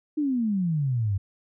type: exponential sweep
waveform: sine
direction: down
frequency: 310.6 to 93.7 Hz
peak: -22 dBFS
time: 0.17-1.18 s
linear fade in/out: 10 ms
effects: none